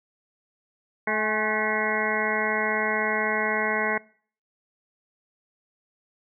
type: harmonic tone with a mistuned harmonic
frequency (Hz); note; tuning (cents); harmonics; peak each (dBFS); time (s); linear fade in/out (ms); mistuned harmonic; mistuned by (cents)
215.9; A3; -33; 1 / 2 / 3 / 4 / 5 / 7 / 8 / 9 / 10; -33 / -31 / -32 / -32 / -32 / -31 / -35 / -29 / -31; 1.07-3.98; 5; 4; -47
effects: noise-tail reverb RT60 0.5 s tail -23 dB re dry